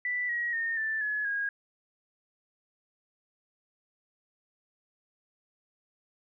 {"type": "tone with pitch steps", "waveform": "sine", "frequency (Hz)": [1975.5, 1902.7, 1832.6, 1765.1, 1700, 1637.4], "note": ["B6", "A#6", "A#6", "A6", "G#6", "G#6"], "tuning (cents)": [0, 35, -30, 5, 40, -25], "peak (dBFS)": -28, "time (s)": [0.05, 1.49], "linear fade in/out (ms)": 2, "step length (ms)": 240, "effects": []}